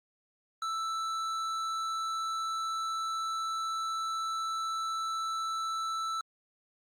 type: tone with hard clipping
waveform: triangle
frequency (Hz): 1322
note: E6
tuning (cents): +5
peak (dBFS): -33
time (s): 0.62-6.21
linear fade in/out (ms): 2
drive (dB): 14
effects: Opus 48 kbps